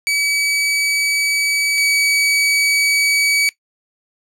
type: tone pair in turn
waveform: sawtooth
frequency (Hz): 2283 / 2275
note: D7 / C#7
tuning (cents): -50 / +44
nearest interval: unison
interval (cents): 6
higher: first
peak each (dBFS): -12 / -10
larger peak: second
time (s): 0.07-1.78 / 1.78-3.49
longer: neither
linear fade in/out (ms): 0
effects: noise-tail reverb RT60 0.1 s tail -18 dB re dry + low-pass 11000 Hz 12 dB/octave